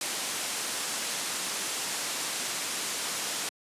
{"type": "low-pass noise", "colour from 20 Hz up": "white", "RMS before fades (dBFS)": -33, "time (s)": [0.01, 3.49], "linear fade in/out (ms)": 2, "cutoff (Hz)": 9800, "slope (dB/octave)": 24, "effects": ["high-pass 200 Hz 12 dB/octave", "resampled to 32000 Hz"]}